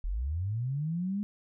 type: linear sweep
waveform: sine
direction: up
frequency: 36.71 to 209.4 Hz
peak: -29 dBFS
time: 0.04-1.23 s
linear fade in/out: 0 ms
effects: none